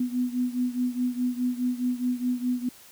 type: beating tone pair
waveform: sine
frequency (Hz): 246.9 / 251.7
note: B3 / B3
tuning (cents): 0 / +33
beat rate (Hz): 4.8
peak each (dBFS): -26 / -29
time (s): 0-2.69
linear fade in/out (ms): 5
effects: white hiss -51 dBFS RMS until 2.91 s